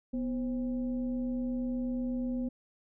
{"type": "tone with frequency modulation", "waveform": "sine", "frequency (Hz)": 246.9, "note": "B3", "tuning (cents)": 0, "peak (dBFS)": -30, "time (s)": [0.13, 2.49], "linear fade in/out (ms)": 10, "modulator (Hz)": 281, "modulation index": 0.48, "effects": []}